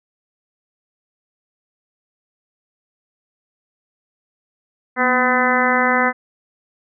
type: harmonic tone with a mistuned harmonic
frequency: 252.6 Hz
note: B3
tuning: 39 cents sharp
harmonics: 1 / 2 / 3 / 4 / 5 / 6 / 7 / 8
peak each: -22 / -22 / -22 / -22 / -22 / -22 / -22 / -22 dBFS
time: 4.96-6.13 s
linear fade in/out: 50 ms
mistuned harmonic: 1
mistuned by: -61 cents
effects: none